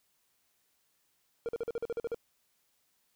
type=tone bursts; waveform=triangle; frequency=466.2 Hz; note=A#4; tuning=in tune; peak=-29 dBFS; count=10; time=1.46-2.145 s; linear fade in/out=0 ms; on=28 ms; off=45 ms; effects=white hiss -74 dBFS RMS until 3.15 s